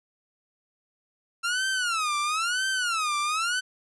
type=tone with vibrato; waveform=sawtooth; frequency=1353 Hz; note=E6; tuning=45 cents sharp; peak=-21 dBFS; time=1.43-3.61 s; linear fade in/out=20 ms; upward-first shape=sine; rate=1 Hz; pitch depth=240 cents each way; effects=resampled to 24000 Hz